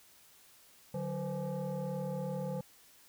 sine tone with frequency modulation, 184.6 Hz, F#3, 4 cents flat, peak -33 dBFS, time 0.94-2.61 s, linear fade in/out 5 ms, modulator 332 Hz, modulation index 1.4, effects tanh soft clip ceiling -30 dBFS + white hiss -61 dBFS RMS until 3.08 s

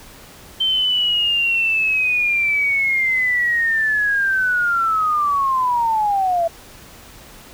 sine linear sweep, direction down, 3117 to 659 Hz, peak -15 dBFS, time 0.6-6.48 s, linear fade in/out 10 ms, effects pink hiss -42 dBFS RMS until 7.53 s

